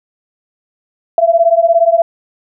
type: beating tone pair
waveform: sine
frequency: 663 / 680 Hz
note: E5 / F5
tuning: +10 / -46 cents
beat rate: 17 Hz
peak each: -10 dBFS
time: 1.18-2.02 s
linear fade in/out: 2 ms
effects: none